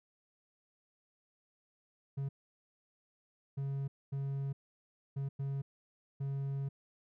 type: tone bursts at uneven times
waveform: triangle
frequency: 137.9 Hz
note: C#3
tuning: 9 cents flat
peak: -32 dBFS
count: 6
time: 2.17-2.29 / 3.57-3.88 / 4.12-4.53 / 5.16-5.29 / 5.39-5.62 / 6.2-6.69 s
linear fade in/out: 10 ms
effects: none